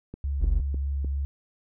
click train, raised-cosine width 3 ms, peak -24 dBFS, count 4, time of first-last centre 0.14-1.046 s, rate 3.31 Hz
sine tone with vibrato, 69.3 Hz, C#2, in tune, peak -25 dBFS, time 0.24-1.25 s, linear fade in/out 0 ms, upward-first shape triangle, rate 3.4 Hz, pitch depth 19 cents each way
triangle tone, 46.31 Hz, F#1, 2 cents sharp, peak -19 dBFS, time 0.4-0.61 s, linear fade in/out 10 ms
effects none

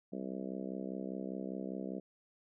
harmonic tone, 65 Hz, C2, 11 cents flat, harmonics 3 / 4 / 5 / 6 / 7 / 8 / 9 / 10, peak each -42 / -44 / -46 / -48 / -49 / -50 / -51 / -52 dBFS, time 0.12-2 s, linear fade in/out 10 ms, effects none

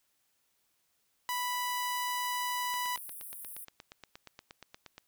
sawtooth tone, 987.8 Hz, B5, in tune, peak -28 dBFS, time 1.29-2.96 s, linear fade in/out 0 ms
pink high-pass noise, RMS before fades -45 dBFS, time 1.29-3.65 s, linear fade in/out 10 ms, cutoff 9100 Hz, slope 96 dB/octave
click train, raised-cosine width 0.2 ms, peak -29 dBFS, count 20, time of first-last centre 2.74-4.981 s, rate 8.48 Hz
effects white hiss -75 dBFS RMS until 5.07 s

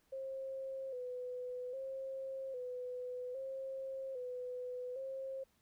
sine tone with vibrato, 516 Hz, C5, 24 cents flat, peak -40 dBFS, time 0.12-5.44 s, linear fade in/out 10 ms, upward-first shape square, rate 0.62 Hz, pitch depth 58 cents each way, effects pink hiss -75 dBFS RMS until 5.61 s

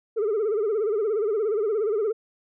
sine tone with vibrato, 425.9 Hz, G#4, 44 cents sharp, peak -19 dBFS, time 0.16-2.13 s, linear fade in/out 20 ms, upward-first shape sine, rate 17 Hz, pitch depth 120 cents each way, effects tanh soft clip ceiling -20 dBFS

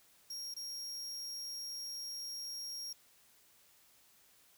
40% pulse tone with dropouts, 5588 Hz, F8, in tune, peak -40 dBFS, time 0.3-2.93 s, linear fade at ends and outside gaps 5 ms, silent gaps 0.541-0.564 s, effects white hiss -66 dBFS RMS until 4.57 s

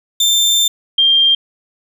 30% pulse / sine tone pair in turn, 3579 / 3189 Hz, A7 / G7, +29 / +29 cents, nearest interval major second, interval 200 cents, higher first, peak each -8 dBFS, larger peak neither, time 0.2-0.68 / 0.98-1.35 s, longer first, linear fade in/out 5 ms, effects none

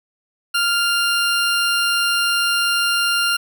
20% pulse tone, 1396.9 Hz, F6, in tune, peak -11 dBFS, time 0.54-3.37 s, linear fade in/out 10 ms, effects none

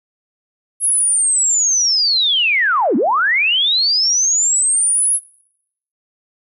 sine linear two-way sweep, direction down then up, 10820 to 207.7 to 10820 Hz, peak -12 dBFS, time 0.8-5.2 s, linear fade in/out 50 ms, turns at 2.96 s, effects noise-tail reverb RT60 0.8 s tail -24 dB re dry

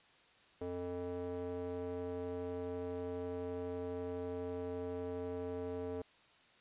square tone with band-pass filter, 88.8 Hz, F2, 29 cents sharp, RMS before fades -41 dBFS, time 0.61-6.02 s, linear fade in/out 5 ms, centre 450 Hz, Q 2.4, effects white hiss -65 dBFS RMS until 6.6 s + resampled to 8000 Hz

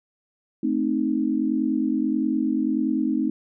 sine chord, A diminished, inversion none, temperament equal, 220 / 261.6 / 311.1 Hz, A3 / C4 / Eb4, 0 / 0 / 0 cents, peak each -26 / -24 / -24 dBFS, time 0.63-3.3 s, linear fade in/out 5 ms, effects none

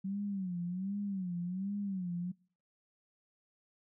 sine tone with vibrato, 188.2 Hz, F#3, 30 cents sharp, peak -34 dBFS, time 0.04-2.32 s, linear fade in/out 10 ms, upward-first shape sine, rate 1.3 Hz, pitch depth 140 cents each way, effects noise-tail reverb RT60 0.5 s tail -26 dB re dry

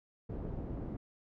pink low-pass noise, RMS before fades -40 dBFS, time 0.29-0.97 s, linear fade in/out 10 ms, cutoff 420 Hz, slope 12 dB/octave, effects none

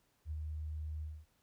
sine tone with ADSR envelope, 77 Hz, D#2, 17 cents flat, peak -36 dBFS, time 0.25-1.26 s, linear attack 60 ms, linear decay 41 ms, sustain -2 dB, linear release 240 ms, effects pink hiss -75 dBFS RMS until 1.42 s

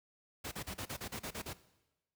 pink noise bursts, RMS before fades -41 dBFS, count 10, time 0.44-1.534 s, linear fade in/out 10 ms, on 77 ms, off 36 ms, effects noise-tail reverb RT60 1.0 s tail -17 dB re dry + high-pass 60 Hz 12 dB/octave

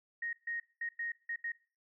sine tone bursts at uneven times, 1867 Hz, A#6, 2 cents sharp, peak -35 dBFS, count 6, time 0.22-0.33 / 0.47-0.6 / 0.81-0.89 / 0.99-1.12 / 1.29-1.36 / 1.44-1.52 s, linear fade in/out 5 ms, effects noise-tail reverb RT60 0.4 s tail -20 dB re dry

